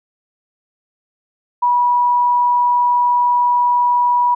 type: tone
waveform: sine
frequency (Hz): 973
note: B5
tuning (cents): -26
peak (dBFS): -11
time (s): 1.62-4.35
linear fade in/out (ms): 10
effects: none